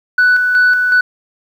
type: tone with tremolo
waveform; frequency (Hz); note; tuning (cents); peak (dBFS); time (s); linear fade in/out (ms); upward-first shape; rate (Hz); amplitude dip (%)
sine; 1487; F#6; +8; -5; 0.18-1.01; 5; square; 2.7; 45
effects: tanh soft clip ceiling -5 dBFS + 7-bit